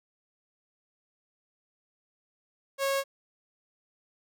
sawtooth tone, 548 Hz, C#5, 20 cents flat, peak -22 dBFS, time 2.78-3.04 s, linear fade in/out 50 ms, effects none

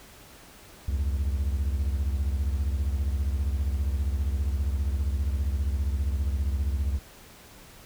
triangle beating tone pair, 67.6 / 82.6 Hz, C#2 / E2, -43 / +4 cents, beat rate 15 Hz, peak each -23 / -29 dBFS, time 0.88-6.99 s, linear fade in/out 5 ms, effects pink hiss -50 dBFS RMS until 7.85 s

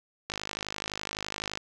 click train, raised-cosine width 0.2 ms, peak -15 dBFS, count 67, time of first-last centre 0.3-1.574 s, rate 51.8 Hz, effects none

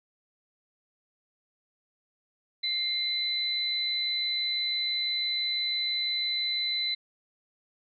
sine tone pair together, 2101 / 4017 Hz, C7 / B7, +7 / +29 cents, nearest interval major seventh, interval 1122 cents, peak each -35 / -27 dBFS, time 2.63-6.95 s, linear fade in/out 10 ms, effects none

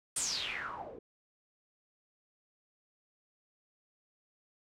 white noise with low-pass filter sweep, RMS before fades -38 dBFS, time 0.16-0.99 s, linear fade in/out 5 ms, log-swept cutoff 9300 to 400 Hz, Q 7.3, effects none

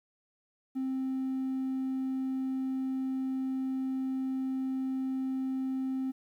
triangle tone, 263.1 Hz, C4, 10 cents sharp, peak -27 dBFS, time 0.75-6.12 s, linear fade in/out 20 ms, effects tanh soft clip ceiling -25 dBFS + 11-bit

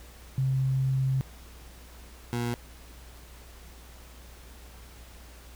sine / 20% pulse tone pair in turn, 132.7 / 119.5 Hz, C3 / A#2, +25 / +43 cents, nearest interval major second, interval 182 cents, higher first, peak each -23 dBFS, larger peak neither, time 0.38-1.21 / 2.33-2.54 s, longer first, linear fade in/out 0 ms, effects added 60 Hz sine -47 dBFS peak until 5.55 s + pink hiss -52 dBFS RMS until 5.55 s

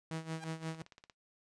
sawtooth tone with tremolo, 161.1 Hz, E3, 39 cents flat, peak -32 dBFS, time 0.11-0.82 s, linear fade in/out 0 ms, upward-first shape sine, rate 5.7 Hz, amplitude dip 80%
sawtooth tone with exponential growth, 802 Hz, G5, 39 cents sharp, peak -37 dBFS, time 0.33-0.44 s, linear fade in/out 0 ms, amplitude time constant 22 ms
click train, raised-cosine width 0.2 ms, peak -36 dBFS, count 9, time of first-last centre 0.63-1.098 s, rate 17.1 Hz
effects noise-tail reverb RT60 0.1 s tail -17 dB re dry + resampled to 22050 Hz

